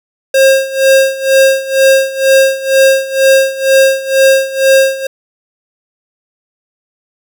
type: tone with tremolo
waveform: square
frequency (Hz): 536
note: C5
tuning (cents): +42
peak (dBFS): -4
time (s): 0.34-5.07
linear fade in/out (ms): 5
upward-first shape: sine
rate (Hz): 2.1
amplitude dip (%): 85
effects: none